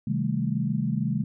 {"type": "chord", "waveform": "sine", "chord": "A half-diminished seventh", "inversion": "first", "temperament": "just", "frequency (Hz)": [132, 158.4, 198, 220], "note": ["C3", "Eb3", "G3", "A3"], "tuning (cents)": [16, 31, 18, 0], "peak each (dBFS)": -29, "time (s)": [0.07, 1.24], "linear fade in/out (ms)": 5, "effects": []}